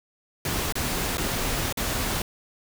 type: noise with dropouts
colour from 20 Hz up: pink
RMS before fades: -27 dBFS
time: 0.45-2.22 s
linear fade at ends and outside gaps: 2 ms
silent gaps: 0.724-0.754 / 1.172-1.18 / 1.726-1.772 s
effects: none